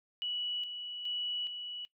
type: tone with tremolo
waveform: sine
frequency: 2942 Hz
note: F#7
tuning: 11 cents flat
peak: -33 dBFS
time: 0.22-1.85 s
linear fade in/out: 0 ms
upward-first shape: square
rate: 1.2 Hz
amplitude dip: 50%
effects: noise-tail reverb RT60 0.1 s tail -17 dB re dry